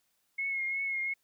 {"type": "tone with vibrato", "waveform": "sine", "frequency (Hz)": 2168, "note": "C#7", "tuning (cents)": -39, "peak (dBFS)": -30, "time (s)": [0.38, 1.14], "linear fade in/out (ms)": 10, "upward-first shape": "triangle", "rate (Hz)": 2.8, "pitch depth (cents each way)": 37, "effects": ["white hiss -75 dBFS RMS until 1.23 s"]}